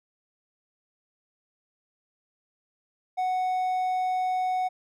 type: tone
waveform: triangle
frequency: 740 Hz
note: F#5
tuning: in tune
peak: -22 dBFS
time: 3.17-4.69 s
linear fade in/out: 20 ms
effects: none